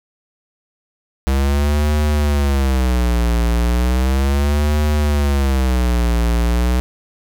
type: tone with vibrato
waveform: square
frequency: 66.1 Hz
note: C2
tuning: 18 cents sharp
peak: -14 dBFS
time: 1.27-6.8 s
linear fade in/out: 0 ms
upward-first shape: sine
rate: 0.35 Hz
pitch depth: 220 cents each way
effects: none